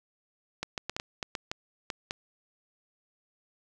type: clicks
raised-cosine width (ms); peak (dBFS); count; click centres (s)
0.2; -15; 10; 0.63 / 0.778 / 0.896 / 0.965 / 0.999 / 1.228 / 1.352 / 1.515 / 1.902 / 2.109
effects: none